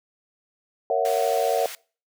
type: chord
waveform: sine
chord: F# dominant seventh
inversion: first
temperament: just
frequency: 462.5 / 555 / 666 / 740 Hz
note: A#4 / C#5 / E5 / F#5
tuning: -14 / +2 / +18 / 0 cents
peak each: -25 dBFS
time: 0.9-1.66 s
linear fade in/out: 2 ms
type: high-pass noise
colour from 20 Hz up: pink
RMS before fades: -37 dBFS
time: 1.05-1.75 s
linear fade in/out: 0 ms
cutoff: 1700 Hz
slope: 12 dB/octave
effects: noise-tail reverb RT60 0.4 s tail -24 dB re dry

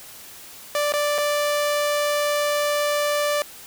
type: tone with dropouts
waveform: sawtooth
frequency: 587.3 Hz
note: D5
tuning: in tune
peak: -16 dBFS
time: 0.75-3.42 s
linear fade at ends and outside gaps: 1 ms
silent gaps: 0.922-0.937 / 1.181-1.184 s
effects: white hiss -42 dBFS RMS until 3.66 s

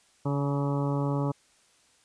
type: harmonic tone with a mistuned harmonic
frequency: 141.6 Hz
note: C#3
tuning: 37 cents sharp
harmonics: 1 / 2 / 3 / 4 / 5 / 6 / 7 / 8 / 9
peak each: -27 / -31 / -36 / -36 / -48 / -39 / -41 / -41 / -46 dBFS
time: 0.25-1.32 s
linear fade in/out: 10 ms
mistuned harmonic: 7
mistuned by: -37 cents
effects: white hiss -63 dBFS RMS until 2.04 s + resampled to 22050 Hz

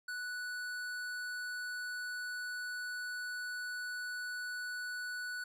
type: tone with tanh clipping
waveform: sine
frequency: 1480 Hz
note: F#6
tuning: in tune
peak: -40 dBFS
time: 0.08-5.44 s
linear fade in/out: 5 ms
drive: 16 dB
effects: none

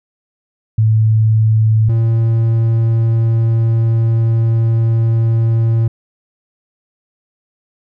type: tone pair in turn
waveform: sine / triangle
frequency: 109.8 / 113.94 Hz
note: A2 / A#2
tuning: -3 / -39 cents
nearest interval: minor second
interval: 64 cents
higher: second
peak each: -8 dBFS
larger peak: neither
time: 0.78-1.89 / 1.89-5.88 s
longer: second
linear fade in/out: 5 ms
effects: none

